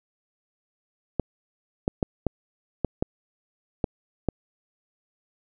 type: clicks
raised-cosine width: 2 ms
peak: -9 dBFS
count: 8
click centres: 1.197 / 1.879 / 2.028 / 2.267 / 2.847 / 3.025 / 3.842 / 4.287 s
effects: none